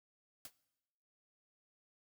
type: noise with exponential decay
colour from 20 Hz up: white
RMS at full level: -43 dBFS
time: 0.45-0.53 s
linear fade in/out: 2 ms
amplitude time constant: 16 ms
effects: noise-tail reverb RT60 1.0 s tail -20 dB re dry